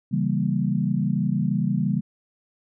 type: chord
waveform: sine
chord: C# diminished seventh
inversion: none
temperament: equal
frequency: 138.59 / 164.81 / 196 / 233.1 Hz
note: C#3 / E3 / G3 / Bb3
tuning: 0 / 0 / 0 / 0 cents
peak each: -26 / -26 / -24 / -28 dBFS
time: 0.11-2.01 s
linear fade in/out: 20 ms
effects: none

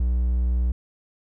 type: tone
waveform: triangle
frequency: 61 Hz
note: B1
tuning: 21 cents flat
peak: -17 dBFS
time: 0-0.72 s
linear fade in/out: 5 ms
effects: none

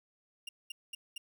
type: tone bursts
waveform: 40% pulse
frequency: 2804 Hz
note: F7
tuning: 6 cents sharp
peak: -38 dBFS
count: 4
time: 0.47-1.18 s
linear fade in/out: 5 ms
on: 20 ms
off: 210 ms
effects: none

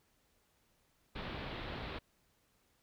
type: low-pass noise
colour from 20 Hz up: pink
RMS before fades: -43 dBFS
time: 1.15-1.99 s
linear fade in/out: 10 ms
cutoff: 4100 Hz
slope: 48 dB/octave
effects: pink hiss -74 dBFS RMS until 2.82 s

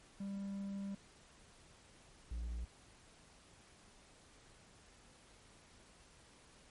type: tone pair in turn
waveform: triangle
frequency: 197.7 / 58.3 Hz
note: G3 / A#1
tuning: +15 / +1 cents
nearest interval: octave + major sixth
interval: 2114 cents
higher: first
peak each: -38 / -37 dBFS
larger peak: second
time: 0.2-0.95 / 2.31-2.65 s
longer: first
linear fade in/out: 5 ms
effects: pink hiss -63 dBFS RMS until 6.7 s + MP3 48 kbps

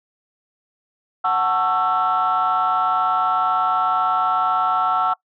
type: chord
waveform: sine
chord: F# minor seventh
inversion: none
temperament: just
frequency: 740 / 888 / 1110 / 1332 Hz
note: F#5 / A5 / C#6 / E6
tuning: 0 / +16 / +2 / +18 cents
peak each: -20 / -24 / -24 / -18 dBFS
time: 1.24-5.14 s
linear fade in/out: 10 ms
effects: noise-tail reverb RT60 0.1 s tail -21 dB re dry + tanh soft clip ceiling -10 dBFS

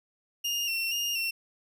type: tone with vibrato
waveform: 30% pulse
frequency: 2772 Hz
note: F7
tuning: 14 cents flat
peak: -25 dBFS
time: 0.44-1.31 s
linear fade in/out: 10 ms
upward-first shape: square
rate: 2.1 Hz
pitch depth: 36 cents each way
effects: none

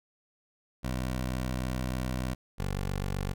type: tone pair in turn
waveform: 15% pulse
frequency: 63.3 / 47.82 Hz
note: B1 / G1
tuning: +43 / -42 cents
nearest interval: perfect fourth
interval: 485 cents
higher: first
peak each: -24 dBFS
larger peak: neither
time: 0.83-2.35 / 2.58-3.34 s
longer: first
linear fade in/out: 20 ms
effects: none

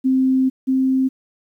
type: tone pair in turn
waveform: sine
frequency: 261.6 / 262.7 Hz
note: C4 / C4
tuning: 0 / +7 cents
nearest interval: unison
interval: 7 cents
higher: second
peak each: -13 / -14 dBFS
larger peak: first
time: 0.04-0.5 / 0.67-1.09 s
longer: first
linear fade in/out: 20 ms
effects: 9-bit

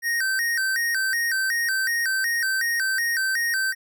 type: tone with vibrato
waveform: square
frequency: 1700 Hz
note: G#6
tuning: 40 cents sharp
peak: -22 dBFS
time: 0.02-3.75 s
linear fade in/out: 50 ms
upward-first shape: square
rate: 2.7 Hz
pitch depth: 160 cents each way
effects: none

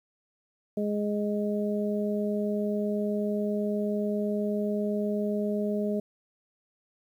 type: harmonic tone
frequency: 207.7 Hz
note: G#3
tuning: in tune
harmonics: 1 / 2 / 3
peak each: -28 / -31 / -33 dBFS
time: 0.77-6 s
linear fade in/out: 5 ms
effects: 10-bit

